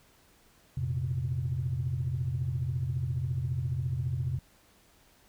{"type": "chord", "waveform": "sine", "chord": "F suspended fourth", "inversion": "none", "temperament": "just", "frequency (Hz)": [87.31, 116.41, 130.96], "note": ["F2", "Bb2", "C3"], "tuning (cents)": [0, -2, 2], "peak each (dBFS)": [-34, -34, -30], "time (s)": [0.77, 4.39], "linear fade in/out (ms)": 5, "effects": ["tanh soft clip ceiling -21 dBFS", "pink hiss -62 dBFS RMS until 5.28 s"]}